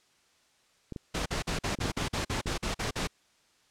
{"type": "clicks", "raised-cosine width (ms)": 3, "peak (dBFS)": -24, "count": 11, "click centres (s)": [0.923, 0.962, 1.586, 1.725, 1.788, 1.857, 1.899, 2.023, 2.138, 2.301, 2.459]}
{"type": "noise bursts", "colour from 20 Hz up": "pink", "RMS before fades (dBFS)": -31, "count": 12, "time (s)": [1.14, 3.075], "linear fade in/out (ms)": 10, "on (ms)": 120, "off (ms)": 45}
{"effects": ["white hiss -66 dBFS RMS until 3.7 s", "low-pass 7000 Hz 12 dB/octave"]}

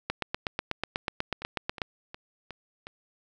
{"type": "two click trains", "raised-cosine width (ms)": 0.3, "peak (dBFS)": [-24, -12], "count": [5, 15], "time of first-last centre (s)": [[1.42, 2.869], [0.1, 1.818]], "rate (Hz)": [2.76, 8.15], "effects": []}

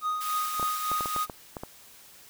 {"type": "tone with tremolo", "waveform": "triangle", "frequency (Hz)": 1244.5, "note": "D#6", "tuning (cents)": 0, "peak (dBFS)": -23, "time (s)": [0.01, 1.27], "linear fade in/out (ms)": 50, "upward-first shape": "triangle", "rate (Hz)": 3.5, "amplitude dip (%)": 60}
{"type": "high-pass noise", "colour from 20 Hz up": "white", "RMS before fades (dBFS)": -37, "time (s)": [0.2, 1.26], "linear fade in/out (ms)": 20, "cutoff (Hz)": 1200, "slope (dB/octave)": 24}
{"type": "clicks", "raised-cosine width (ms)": 1, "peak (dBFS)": -21, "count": 9, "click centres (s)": [0.597, 0.628, 0.916, 1.008, 1.058, 1.163, 1.298, 1.568, 1.635]}
{"effects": ["white hiss -52 dBFS RMS until 2.29 s"]}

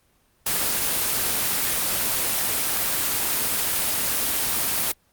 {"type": "noise", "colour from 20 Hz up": "white", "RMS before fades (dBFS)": -23, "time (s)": [0.46, 4.92], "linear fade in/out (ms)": 5, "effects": ["pink hiss -63 dBFS RMS until 5.12 s", "Opus 24 kbps"]}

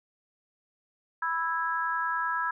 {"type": "chord", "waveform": "sine", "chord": "E major", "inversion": "second", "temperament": "just", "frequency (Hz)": [988.9, 1318.5, 1648.1], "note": ["B5", "E6", "G#6"], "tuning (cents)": [2, 0, -14], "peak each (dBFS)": -31, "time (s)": [1.22, 2.51], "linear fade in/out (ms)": 5, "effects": []}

